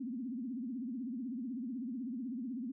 sine tone with vibrato, 246.9 Hz, B3, in tune, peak -37 dBFS, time 0-2.72 s, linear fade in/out 10 ms, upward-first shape triangle, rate 16 Hz, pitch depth 230 cents each way, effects none

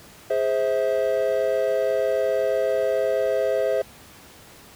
triangle chord, Ab augmented, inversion none, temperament equal with one note detuned, 415.3 / 523.3 / 649.4 Hz, Ab4 / C5 / E5, 0 / 0 / -26 cents, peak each -24 / -21 / -22 dBFS, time 0.3-3.82 s, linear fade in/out 5 ms, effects pink hiss -47 dBFS RMS until 4.75 s + high-pass 60 Hz 12 dB/octave

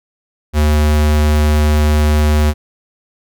square tone, 75.4 Hz, D2, 46 cents sharp, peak -10 dBFS, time 0.53-2.54 s, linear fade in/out 50 ms, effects none

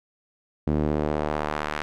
sawtooth tone with band-pass filter sweep, 75.4 Hz, D2, 46 cents sharp, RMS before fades -26 dBFS, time 0.67-1.82 s, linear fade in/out 0 ms, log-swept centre 250 to 1700 Hz, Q 0.99, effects none

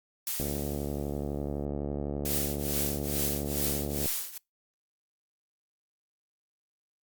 blue noise with exponential decay, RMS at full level -31 dBFS, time 0.27-1.65 s, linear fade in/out 1 ms, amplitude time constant 300 ms
click train, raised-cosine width 2 ms, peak -20 dBFS, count 264, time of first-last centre 0.4-4.058 s, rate 71.9 Hz
blue noise with tremolo, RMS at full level -29 dBFS, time 2.25-4.38 s, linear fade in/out 5 ms, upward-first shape triangle, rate 2.3 Hz, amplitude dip 90%
effects noise-tail reverb RT60 0.2 s tail -25 dB re dry + Opus 48 kbps

